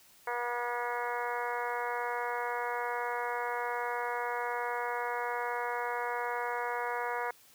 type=harmonic tone; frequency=241.2 Hz; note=B3; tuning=41 cents flat; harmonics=2 / 3 / 4 / 5 / 6 / 7 / 8 / 9; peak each=-38 / -39 / -36 / -42 / -41 / -42 / -45 / -45 dBFS; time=0.27-7.31 s; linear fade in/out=5 ms; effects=white hiss -60 dBFS RMS until 7.54 s